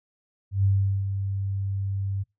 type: tone with ADSR envelope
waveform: sine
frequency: 98 Hz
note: G2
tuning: in tune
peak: -17 dBFS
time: 0.51-2.24 s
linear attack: 130 ms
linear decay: 400 ms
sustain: -8 dB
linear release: 22 ms
effects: noise-tail reverb RT60 0.2 s tail -24 dB re dry